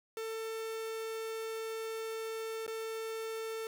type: tone with dropouts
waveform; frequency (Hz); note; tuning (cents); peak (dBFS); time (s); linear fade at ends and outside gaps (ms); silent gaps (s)
45% pulse; 446.4; A4; +25; -37; 0.17-3.67; 1; 2.665-2.678
effects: none